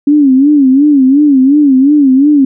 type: tone with vibrato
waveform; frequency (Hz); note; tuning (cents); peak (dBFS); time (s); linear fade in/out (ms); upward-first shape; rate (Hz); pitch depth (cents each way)
sine; 278.3; C#4; +7; -3; 0.07-2.45; 5; sine; 2.8; 130
effects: none